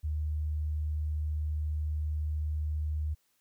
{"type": "tone", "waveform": "sine", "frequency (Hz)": 76.2, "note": "D#2", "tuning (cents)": -36, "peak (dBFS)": -29, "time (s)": [0.03, 3.15], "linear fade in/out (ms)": 20, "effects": ["white hiss -73 dBFS RMS until 3.4 s"]}